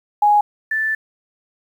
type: tone pair in turn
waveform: sine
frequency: 830.6 / 1760 Hz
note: G#5 / A6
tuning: 0 / 0 cents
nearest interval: octave + minor second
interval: 1300 cents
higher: second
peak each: -10 / -17 dBFS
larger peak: first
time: 0.22-0.41 / 0.71-0.95 s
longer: second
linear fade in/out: 5 ms
effects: 8-bit